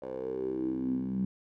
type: tone with band-pass filter sweep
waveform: 10% pulse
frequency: 64.7 Hz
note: C2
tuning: 19 cents flat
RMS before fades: -33 dBFS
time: 0.02-1.25 s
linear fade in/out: 5 ms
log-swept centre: 570 to 190 Hz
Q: 8.4
effects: none